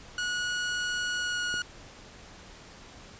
sawtooth tone with pitch glide, 1458 to 1449.6 Hz, F#6 to F#6, -26 to -36 cents, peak -25 dBFS, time 0.18-1.62 s, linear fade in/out 2 ms, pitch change -10 cents, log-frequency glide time 1.16-1.41 s
click, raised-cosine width 2 ms, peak -27 dBFS, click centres 1.541 s
effects pink hiss -49 dBFS RMS until 3.19 s + resampled to 16000 Hz

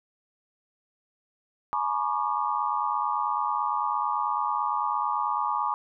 sine tone cluster, 847 / 964 / 1109 / 1198 Hz, G#5 / B5 / C#6 / D6, +34 / -42 / 0 / +34 cents, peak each -30 dBFS, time 1.73-5.74 s, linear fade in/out 0 ms, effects none

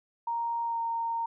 sine tone with pitch glide, 932.3 to 922.1 Hz, A#5 to A#5, 0 to -19 cents, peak -28 dBFS, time 0.27-1.26 s, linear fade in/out 5 ms, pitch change -19 cents, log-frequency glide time 0.64-0.79 s, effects none

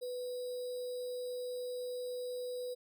sine tone with sample-and-hold, 496.9 Hz, B4, 11 cents sharp, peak -37 dBFS, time 0.01-2.75 s, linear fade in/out 20 ms, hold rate 4410 Hz, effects none

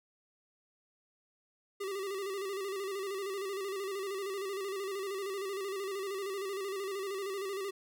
square tone with vibrato, 391.4 Hz, G4, 3 cents flat, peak -36 dBFS, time 1.8-7.71 s, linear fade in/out 10 ms, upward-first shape square, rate 13 Hz, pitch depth 53 cents each way, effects none

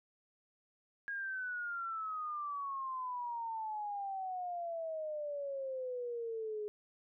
sine exponential sweep, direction down, 1641 to 415.3 Hz, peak -37 dBFS, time 1.08-6.68 s, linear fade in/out 0 ms, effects none

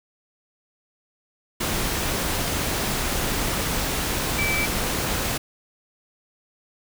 sine tone in noise, 2316 Hz, D7, 25 cents flat, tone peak -23 dBFS, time 4.38-4.66 s, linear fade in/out 10 ms, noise pink, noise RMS -25 dBFS, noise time 1.6-5.38 s, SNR -1 dB, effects none

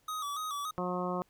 square tone with vibrato, 1200 Hz, D6, 37 cents sharp, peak -35 dBFS, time 0.08-0.71 s, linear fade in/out 5 ms, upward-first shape square, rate 3.5 Hz, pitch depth 77 cents each way
harmonic tone, 180 Hz, F#3, 47 cents flat, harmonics 1 / 2 / 3 / 4 / 5 / 6 / 7, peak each -36 / -38 / -38 / -40 / -43 / -38 / -43 dBFS, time 0.78-1.22 s, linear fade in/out 0 ms
effects pink hiss -70 dBFS RMS until 1.29 s

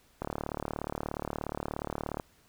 click train, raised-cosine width 1 ms, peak -19 dBFS, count 74, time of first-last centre 0.22-2.198 s, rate 36.9 Hz, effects pink hiss -64 dBFS RMS until 2.48 s

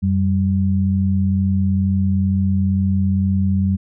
sine tone pair together, 91.32 / 193.5 Hz, F#2 / G3, -22 / -22 cents, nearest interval octave + minor second, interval 1300 cents, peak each -17 dBFS, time 0.02-3.77 s, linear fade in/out 20 ms, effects none

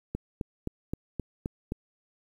click train, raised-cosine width 3 ms, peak -18 dBFS, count 7, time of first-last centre 0.15-1.721 s, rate 3.82 Hz, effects 9-bit

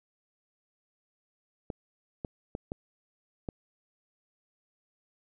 clicks, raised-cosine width 2 ms, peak -21 dBFS, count 5, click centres 1.702 / 2.248 / 2.551 / 2.719 / 3.488 s, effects none

